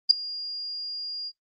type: tone with ADSR envelope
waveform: sine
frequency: 4827 Hz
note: D8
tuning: 47 cents sharp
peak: -8 dBFS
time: 0.09-1.32 s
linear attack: 19 ms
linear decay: 4 ms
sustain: -23 dB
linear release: 48 ms
effects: noise-tail reverb RT60 0.1 s tail -19 dB re dry + Opus 24 kbps